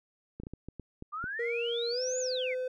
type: clicks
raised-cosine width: 3 ms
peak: -28 dBFS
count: 8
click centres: 0.4 / 0.435 / 0.469 / 0.536 / 0.686 / 0.797 / 1.024 / 1.241 s
type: exponential two-way sweep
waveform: sine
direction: up then down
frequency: 1174.7 to 7090 to 1942 Hz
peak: -34 dBFS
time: 1.12-2.55 s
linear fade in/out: 20 ms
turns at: 2.19 s
type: tone with pitch glide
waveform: triangle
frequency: 470 to 509.6 Hz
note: A#4 to C5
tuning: +14 to -46 cents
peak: -29 dBFS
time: 1.39-2.68 s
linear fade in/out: 5 ms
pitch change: +140 cents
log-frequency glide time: 1.9-2.01 s
effects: none